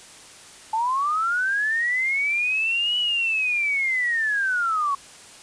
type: linear two-way sweep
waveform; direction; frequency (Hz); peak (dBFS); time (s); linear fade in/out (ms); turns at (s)
sine; up then down; 861 to 2960 to 1093; -20; 0.73-4.95; 5; 2.98
effects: white hiss -45 dBFS RMS until 5.42 s + resampled to 22050 Hz